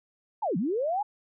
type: linear two-way sweep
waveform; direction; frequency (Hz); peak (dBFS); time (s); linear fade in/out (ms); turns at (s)
sine; down then up; 932.3 to 157.4 to 857; -25; 0.42-1.03; 10; 0.57
effects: none